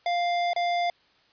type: tone with dropouts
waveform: square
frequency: 698.5 Hz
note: F5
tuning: in tune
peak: -24 dBFS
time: 0.06-0.9 s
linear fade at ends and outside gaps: 2 ms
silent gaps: 0.533-0.562 s
effects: white hiss -62 dBFS RMS until 1.32 s + resampled to 11025 Hz